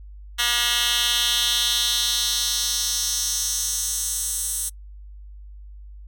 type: tone with high-pass filter sweep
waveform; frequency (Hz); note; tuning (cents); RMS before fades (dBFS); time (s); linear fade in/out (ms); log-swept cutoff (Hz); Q
10% pulse; 239.4; A#3; +46; -23; 0.38-4.7; 20; 2400 to 8600; 2.1
effects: noise-tail reverb RT60 0.1 s tail -26 dB re dry + added 50 Hz sine -38 dBFS peak until 6.07 s